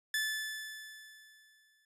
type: tone with exponential decay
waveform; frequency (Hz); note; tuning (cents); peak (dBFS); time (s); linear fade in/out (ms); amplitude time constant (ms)
sawtooth; 1742; A6; -18; -26; 0.14-1.85; 2; 370
effects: resampled to 32000 Hz